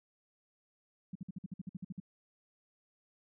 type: tone bursts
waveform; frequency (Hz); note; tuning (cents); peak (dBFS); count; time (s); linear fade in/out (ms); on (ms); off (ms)
sine; 184.6; F#3; -4; -38; 12; 1.13-2.001; 5; 24; 53
effects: none